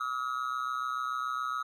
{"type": "tone with amplitude modulation", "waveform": "triangle", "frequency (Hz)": 1280, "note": "D#6", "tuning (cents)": 49, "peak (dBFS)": -25, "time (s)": [0, 1.63], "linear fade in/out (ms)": 10, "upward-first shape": "sine", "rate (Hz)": 127, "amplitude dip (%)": 90, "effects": []}